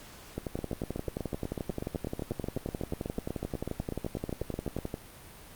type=two click trains; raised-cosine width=2 ms; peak=-20 / -19 dBFS; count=35 / 53; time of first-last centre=0.59-4.788 / 0.38-4.941 s; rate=8.1 / 11.4 Hz; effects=pink hiss -50 dBFS RMS until 5.55 s + Opus 48 kbps